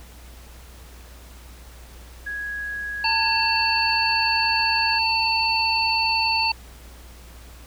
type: tone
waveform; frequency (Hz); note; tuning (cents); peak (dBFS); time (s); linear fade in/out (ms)
sine; 1661.2; G#6; 0; -27; 2.26-4.99; 10
type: harmonic tone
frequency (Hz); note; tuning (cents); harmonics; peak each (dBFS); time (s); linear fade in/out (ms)
897; A5; +33; 1 / 3 / 5; -23 / -23 / -23; 3.04-6.52; 5
effects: added 60 Hz sine -42 dBFS peak until 7.66 s + pink hiss -48 dBFS RMS until 7.66 s